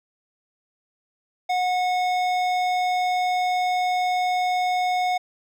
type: tone with hard clipping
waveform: sine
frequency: 729 Hz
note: F#5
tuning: 26 cents flat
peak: -22 dBFS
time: 1.49-5.18 s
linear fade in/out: 10 ms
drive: 13 dB
effects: none